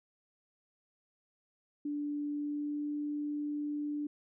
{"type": "tone with pitch glide", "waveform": "sine", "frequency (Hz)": [292.3, 294.5], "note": ["D4", "D4"], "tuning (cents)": [-8, 5], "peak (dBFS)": -33, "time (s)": [1.85, 4.07], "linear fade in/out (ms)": 5, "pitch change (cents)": 13, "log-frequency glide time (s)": [2.3, 2.9], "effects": []}